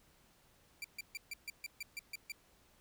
sawtooth tone bursts, 2349 Hz, D7, in tune, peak -37 dBFS, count 10, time 0.82-2.32 s, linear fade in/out 2 ms, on 24 ms, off 140 ms, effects pink hiss -68 dBFS RMS until 2.8 s

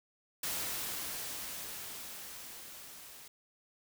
white noise with level ramp, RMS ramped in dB -36 to -52 dBFS, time 0.43-3.28 s, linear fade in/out 5 ms, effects none

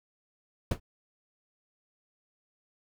brown noise with exponential decay, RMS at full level -20 dBFS, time 0.71-0.8 s, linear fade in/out 5 ms, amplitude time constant 18 ms, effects none

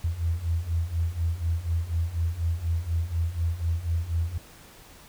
sine beating tone pair, 81.1 / 85.2 Hz, E2 / F2, -28 / -42 cents, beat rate 4.1 Hz, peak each -29 / -26 dBFS, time 0.04-4.38 s, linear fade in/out 5 ms, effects pink hiss -50 dBFS RMS until 5.08 s

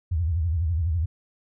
sine tone with vibrato, 82.5 Hz, E2, 2 cents sharp, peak -21 dBFS, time 0.11-1.06 s, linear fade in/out 10 ms, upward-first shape sine, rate 12 Hz, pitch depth 170 cents each way, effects none

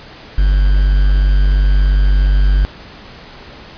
triangle tone with quantisation, 48.54 Hz, G1, 16 cents flat, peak -6 dBFS, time 0.38-2.65 s, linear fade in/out 0 ms, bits 5, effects pink hiss -36 dBFS RMS until 3.77 s + resampled to 11025 Hz

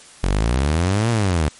sawtooth exponential two-way sweep, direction up then down, 43.65 to 120 to 71.8 Hz, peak -12 dBFS, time 0.23-1.49 s, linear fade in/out 10 ms, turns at 1.1 s, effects white hiss -44 dBFS RMS until 1.59 s + MP3 48 kbps

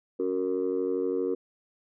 sine chord, F# major, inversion second, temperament just, 277.5 / 370 / 462.5 Hz, C#4 / F#4 / A#4, +2 / 0 / -14 cents, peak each -31 / -28 / -28 dBFS, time 0.19-1.35 s, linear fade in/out 10 ms, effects tanh soft clip ceiling -19 dBFS

